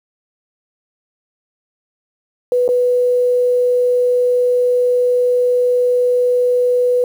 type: tone with dropouts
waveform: sine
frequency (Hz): 493.9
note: B4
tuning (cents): 0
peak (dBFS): -11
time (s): 2.52-7.04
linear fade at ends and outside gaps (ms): 1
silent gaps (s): 2.679-2.689
effects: 7-bit